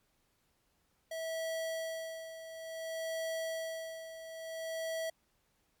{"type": "tone with tremolo", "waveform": "square", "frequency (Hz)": 650, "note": "E5", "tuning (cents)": -24, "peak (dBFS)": -35, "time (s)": [1.11, 5.1], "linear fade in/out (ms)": 5, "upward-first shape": "sine", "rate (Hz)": 0.57, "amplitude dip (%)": 70, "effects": ["pink hiss -75 dBFS RMS until 5.8 s", "MP3 96 kbps"]}